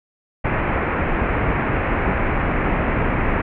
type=low-pass noise; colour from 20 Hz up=pink; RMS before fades=-20 dBFS; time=0.44-3.42 s; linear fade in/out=10 ms; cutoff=2400 Hz; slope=48 dB/octave; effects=none